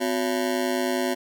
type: ring-modulated tone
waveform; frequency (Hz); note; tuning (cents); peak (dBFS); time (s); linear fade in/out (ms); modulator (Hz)
25% pulse; 310.9; D#4; -1; -16; 0-1.15; 20; 54.9
effects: none

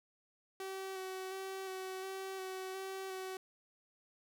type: tone with vibrato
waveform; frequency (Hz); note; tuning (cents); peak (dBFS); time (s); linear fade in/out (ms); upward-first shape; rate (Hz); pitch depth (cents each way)
sawtooth; 380; F#4; +46; -37; 0.6-3.37; 2; square; 1.4; 15
effects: none

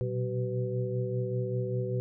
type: tone cluster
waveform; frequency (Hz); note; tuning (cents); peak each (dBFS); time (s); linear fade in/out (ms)
sine; 120.5 / 125.6 / 189.2 / 379.8 / 498.9; B2 / B2 / F#3 / F#4 / B4; -42 / +30 / +39 / +45 / +17; -31 / -38 / -40 / -35 / -36; 0.01-2; 0
effects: none

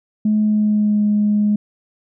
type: tone with pitch glide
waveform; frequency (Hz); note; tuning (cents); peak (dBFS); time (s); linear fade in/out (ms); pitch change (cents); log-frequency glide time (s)
sine; 213.2 to 208.7; G#3 to G#3; +46 to +9; -12; 0.25-1.56; 5; -37; 0.4-1.04
effects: tanh soft clip ceiling -8 dBFS

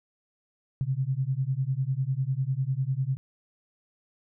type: beating tone pair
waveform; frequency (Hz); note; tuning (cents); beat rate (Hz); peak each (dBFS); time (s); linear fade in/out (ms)
sine; 128 / 138; C3 / C#3; -38 / -7; 10; -28; 0.81-3.17; 0
effects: none

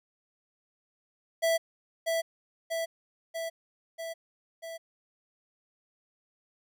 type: tone with echo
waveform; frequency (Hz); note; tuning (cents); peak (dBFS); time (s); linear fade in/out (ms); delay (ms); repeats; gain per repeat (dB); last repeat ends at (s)
square; 659.3; E5; 0; -24; 1.42-1.58; 20; 640; 5; -3; 4.78
effects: none

